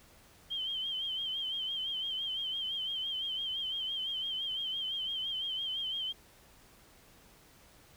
sine tone with vibrato, 3136 Hz, G7, in tune, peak -33 dBFS, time 0.5-6.13 s, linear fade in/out 20 ms, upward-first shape sine, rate 5.9 Hz, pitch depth 61 cents each way, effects pink hiss -60 dBFS RMS until 7.96 s

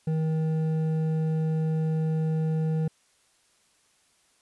sine tone with hard clipping, 158.5 Hz, D#3, 32 cents sharp, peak -25 dBFS, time 0.07-2.88 s, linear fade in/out 5 ms, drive 7 dB, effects white hiss -65 dBFS RMS until 4.41 s + resampled to 24000 Hz

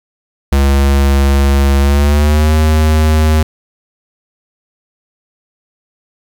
square tone with pitch glide, 69.3 to 77.79 Hz, C#2 to D#2, 0 to 0 cents, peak -8 dBFS, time 0.52-3.43 s, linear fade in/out 5 ms, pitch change +200 cents, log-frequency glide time 1.79-2.54 s, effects 7-bit

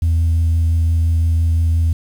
sine tone with vibrato, 82.41 Hz, E2, in tune, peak -10 dBFS, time 0.02-1.93 s, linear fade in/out 5 ms, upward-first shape triangle, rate 5.8 Hz, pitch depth 14 cents each way, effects tanh soft clip ceiling -10 dBFS + 7-bit

